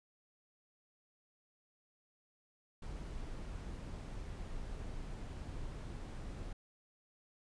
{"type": "noise", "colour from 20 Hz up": "brown", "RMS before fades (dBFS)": -44, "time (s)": [2.82, 6.53], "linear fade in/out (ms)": 5, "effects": ["resampled to 22050 Hz"]}